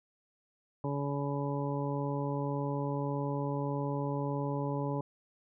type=harmonic tone; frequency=141.7 Hz; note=C#3; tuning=38 cents sharp; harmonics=1 / 2 / 3 / 4 / 6 / 7; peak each=-34 / -37 / -39 / -40 / -42 / -42 dBFS; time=0.84-5.01 s; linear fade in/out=2 ms; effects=none